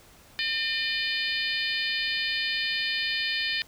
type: harmonic tone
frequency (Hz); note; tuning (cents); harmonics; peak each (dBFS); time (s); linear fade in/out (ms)
604; D5; +48; 3 / 4 / 5 / 6 / 7 / 8; -31 / -32 / -33 / -34 / -34 / -35; 0.39-3.62; 0
effects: pink hiss -54 dBFS RMS until 3.67 s